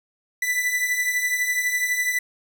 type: beating tone pair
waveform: 45% pulse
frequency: 1975.5 / 1987.5 Hz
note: B6 / B6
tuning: 0 / +10 cents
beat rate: 12 Hz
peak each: -28 / -22 dBFS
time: 0.42-2.19 s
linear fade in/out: 5 ms
effects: none